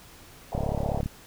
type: band-pass noise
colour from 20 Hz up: white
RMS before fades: -34 dBFS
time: 0.52-1.01 s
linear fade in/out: 0 ms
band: 430 to 800 Hz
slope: 48 dB/octave
type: click train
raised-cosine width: 5 ms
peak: -17 dBFS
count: 19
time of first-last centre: 0.55-1.06 s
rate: 35.3 Hz
effects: pink hiss -50 dBFS RMS until 1.26 s